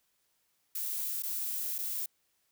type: noise with dropouts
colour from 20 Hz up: violet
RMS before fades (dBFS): -35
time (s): 0.75-2.06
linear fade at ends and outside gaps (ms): 5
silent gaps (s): 1.224-1.233 / 1.782-1.786
effects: white hiss -75 dBFS RMS until 2.51 s